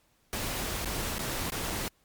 pink noise with dropouts, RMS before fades -33 dBFS, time 0.33-1.88 s, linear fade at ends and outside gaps 0 ms, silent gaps 0.847-0.857 / 1.183-1.192 / 1.501-1.521 / 1.701-1.705 s, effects pink hiss -68 dBFS RMS until 2.04 s + MP3 96 kbps

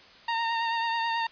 sawtooth tone with vibrato, 920 Hz, A#5, 23 cents flat, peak -22 dBFS, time 0.28-1.27 s, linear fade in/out 5 ms, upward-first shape triangle, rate 9.2 Hz, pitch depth 31 cents each way, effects white hiss -52 dBFS RMS until 1.31 s + resampled to 11025 Hz

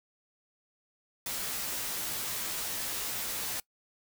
white noise with comb filter, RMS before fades -35 dBFS, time 1.26-3.6 s, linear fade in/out 2 ms, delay 14 ms, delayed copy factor -0.6, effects noise-tail reverb RT60 0.1 s tail -23 dB re dry

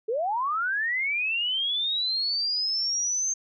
sine linear sweep, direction up, 415.3 to 6350 Hz, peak -24 dBFS, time 0.08-3.34 s, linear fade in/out 10 ms, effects none

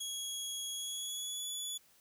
20% pulse tone with pitch glide, 3322 to 3425 Hz, G#7 to A7, 0 to -47 cents, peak -32 dBFS, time 0-1.78 s, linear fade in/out 10 ms, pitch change +53 cents, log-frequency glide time 0.73-1.48 s, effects white hiss -66 dBFS RMS until 2 s

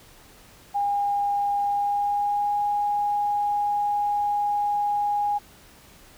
sine tone with pitch glide, 811 to 822.8 Hz, G#5 to G#5, -41 to -16 cents, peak -21 dBFS, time 0.74-5.39 s, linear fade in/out 20 ms, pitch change +25 cents, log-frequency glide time 1.63-2.58 s, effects pink hiss -51 dBFS RMS until 6.17 s

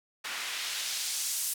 white noise with band-pass filter sweep, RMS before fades -34 dBFS, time 0.24-1.54 s, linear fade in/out 10 ms, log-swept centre 1700 to 9700 Hz, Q 0.89, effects none

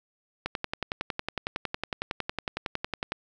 click train, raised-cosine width 0.3 ms, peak -13 dBFS, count 30, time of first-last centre 0.46-3.121 s, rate 10.9 Hz, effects none

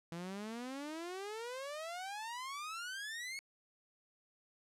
sawtooth exponential sweep, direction up, 164.81 to 2214 Hz, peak -38 dBFS, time 0.12-3.39 s, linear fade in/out 0 ms, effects low-pass 10000 Hz 12 dB/octave

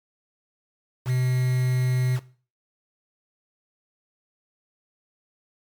triangle tone with quantisation, 126.9 Hz, B2, 47 cents sharp, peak -18 dBFS, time 1.05-2.2 s, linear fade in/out 50 ms, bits 6, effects noise-tail reverb RT60 0.4 s tail -17 dB re dry + MP3 96 kbps

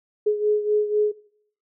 sine beating tone pair, 420 / 424 Hz, G#4 / G#4, +19 / +36 cents, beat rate 4 Hz, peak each -19 / -24 dBFS, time 0.26-1.12 s, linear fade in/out 10 ms, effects noise-tail reverb RT60 0.6 s tail -19 dB re dry

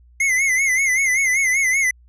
square tone with vibrato, 2100 Hz, C7, 6 cents sharp, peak -16 dBFS, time 0.2-1.91 s, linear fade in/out 5 ms, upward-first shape sine, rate 5.2 Hz, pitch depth 94 cents each way, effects added 60 Hz sine -47 dBFS peak until 2.08 s + low-pass 11000 Hz 12 dB/octave

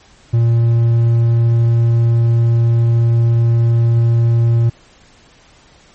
triangle tone, 116.54 Hz, A#2, in tune, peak -7 dBFS, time 0.33-4.7 s, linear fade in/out 10 ms, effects pink hiss -47 dBFS RMS until 5.94 s + MP3 32 kbps

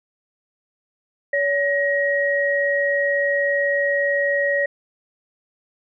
sine tone pair together, 567 / 1891.8 Hz, C#5 / A#6, +39 / +25 cents, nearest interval octave + major sixth, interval 2086 cents, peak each -20 dBFS, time 1.33-4.66 s, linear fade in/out 5 ms, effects none

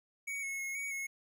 square tone with pitch steps, 2245 / 2186 / 2168 / 2244 / 2178 Hz, C#7 / C#7 / C#7 / C#7 / C#7, +21 / -25 / -39 / +21 / -31 cents, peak -37 dBFS, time 0.27-1.07 s, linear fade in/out 10 ms, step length 160 ms, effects 12-bit

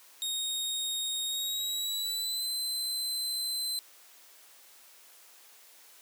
sawtooth tone with pitch glide, 3729 to 4067 Hz, A#7 to C8, 0 to -50 cents, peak -28 dBFS, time 0.22-3.79 s, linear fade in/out 0 ms, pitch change +150 cents, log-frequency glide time 1.26-2.5 s, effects white hiss -56 dBFS RMS until 6.01 s + high-pass 400 Hz 12 dB/octave

